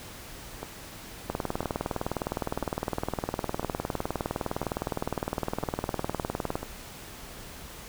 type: two click trains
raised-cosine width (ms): 1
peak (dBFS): -20 / -14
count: 7 / 104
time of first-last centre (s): 0.63-6.63 / 1.3-6.555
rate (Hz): 1 / 19.6
effects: pink hiss -44 dBFS RMS until 7.88 s